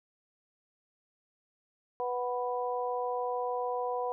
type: harmonic tone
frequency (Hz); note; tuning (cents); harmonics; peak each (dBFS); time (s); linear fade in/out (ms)
246.9; B3; 0; 2 / 3 / 4; -33 / -35 / -36; 2-4.12; 0
effects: none